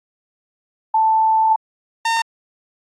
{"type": "tone pair in turn", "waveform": ["sine", "sawtooth"], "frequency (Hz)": [882, 912], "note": ["A5", "A#5"], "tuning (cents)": [4, -38], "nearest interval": "minor second", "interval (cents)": 58, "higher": "second", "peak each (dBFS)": -12, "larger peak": "neither", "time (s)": [[0.94, 1.56], [2.05, 2.22]], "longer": "first", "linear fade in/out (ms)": 5, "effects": ["low-pass 7000 Hz 12 dB/octave", "AAC 48 kbps"]}